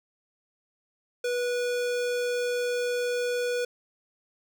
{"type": "tone with notch filter", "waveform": "square", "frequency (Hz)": 488.5, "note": "B4", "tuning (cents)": -19, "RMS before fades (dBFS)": -28, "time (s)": [1.24, 3.65], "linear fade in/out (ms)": 5, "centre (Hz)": 12000, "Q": 1.4, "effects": []}